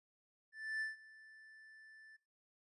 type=tone with ADSR envelope; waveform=triangle; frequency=1760 Hz; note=A6; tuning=in tune; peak=-34 dBFS; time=0.52-2.17 s; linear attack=290 ms; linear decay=150 ms; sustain=-21 dB; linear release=14 ms; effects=noise-tail reverb RT60 0.7 s tail -26 dB re dry + resampled to 24000 Hz